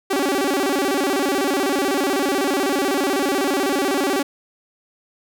sawtooth tone with vibrato, 329.6 Hz, E4, in tune, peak -14 dBFS, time 0.1-4.23 s, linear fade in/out 10 ms, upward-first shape square, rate 16 Hz, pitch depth 280 cents each way, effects none

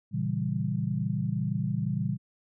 sine chord, A# diminished seventh, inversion none, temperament equal, 116.54 / 138.59 / 164.81 / 196 Hz, A#2 / C#3 / E3 / G3, 0 / 0 / 0 / 0 cents, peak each -32 dBFS, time 0.11-2.18 s, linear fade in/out 50 ms, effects none

